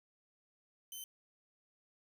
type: tone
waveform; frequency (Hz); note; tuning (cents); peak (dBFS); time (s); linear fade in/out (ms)
10% pulse; 3069; G7; -37; -36; 0.92-1.04; 2
effects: 11-bit